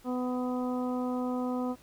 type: harmonic tone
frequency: 250.5 Hz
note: B3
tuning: 25 cents sharp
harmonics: 1 / 2 / 3 / 4 / 5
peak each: -30 / -36 / -40 / -42 / -44 dBFS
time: 0.04-1.76 s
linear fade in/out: 50 ms
effects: pink hiss -59 dBFS RMS until 1.82 s